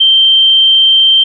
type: tone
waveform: sine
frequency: 3136 Hz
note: G7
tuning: in tune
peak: -4 dBFS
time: 0-1.24 s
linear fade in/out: 10 ms
effects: none